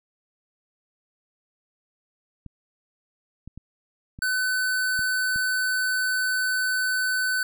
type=clicks; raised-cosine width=5 ms; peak=-27 dBFS; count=6; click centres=2.463 / 3.476 / 3.576 / 4.189 / 4.992 / 5.36 s
type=tone; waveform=square; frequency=1510 Hz; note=F#6; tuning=35 cents sharp; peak=-23 dBFS; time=4.22-7.43 s; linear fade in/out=2 ms
effects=none